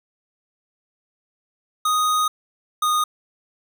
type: tone pair in turn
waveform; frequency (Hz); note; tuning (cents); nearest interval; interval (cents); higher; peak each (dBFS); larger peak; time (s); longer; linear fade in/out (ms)
square; 1244.5 / 1233.1; D#6 / D#6; 0 / -16; unison; 16; first; -18; neither; 1.85-2.28 / 2.82-3.04; first; 5
effects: none